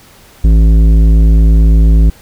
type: tone with tanh clipping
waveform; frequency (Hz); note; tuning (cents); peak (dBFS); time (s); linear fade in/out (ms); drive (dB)
triangle; 54.3; A1; -22; -5; 0.44-2.1; 5; 16
effects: pink hiss -41 dBFS RMS until 2.21 s